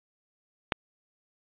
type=click; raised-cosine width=0.3 ms; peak=-8 dBFS; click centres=0.722 s; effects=resampled to 8000 Hz + 8-bit